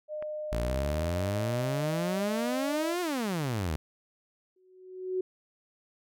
sine tone with pitch glide, 608 to 611.9 Hz, D#5 to D#5, -40 to -29 cents, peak -33 dBFS, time 0.08-2.96 s, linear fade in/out 50 ms, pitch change +11 cents, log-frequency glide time 0.8-1.61 s
click, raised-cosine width 0.5 ms, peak -28 dBFS, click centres 0.225 s
sawtooth exponential two-way sweep, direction up then down, 55.1 to 363.9 to 71.4 Hz, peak -25 dBFS, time 0.52-3.76 s, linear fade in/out 0 ms, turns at 3.01 s
sine tone with exponential growth, 370.9 Hz, F#4, 4 cents sharp, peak -25 dBFS, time 4.56-5.21 s, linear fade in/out 5 ms, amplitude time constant 140 ms
effects none

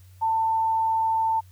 sine tone, 893 Hz, A5, 25 cents sharp, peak -20 dBFS, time 0.21-1.41 s, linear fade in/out 20 ms, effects added 92 Hz sine -47 dBFS peak until 1.51 s + white hiss -61 dBFS RMS until 1.51 s

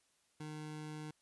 25% pulse tone, 153.1 Hz, D#3, 28 cents flat, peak -40 dBFS, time 0.4-1.11 s, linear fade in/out 5 ms, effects white hiss -75 dBFS RMS until 1.21 s + resampled to 24000 Hz

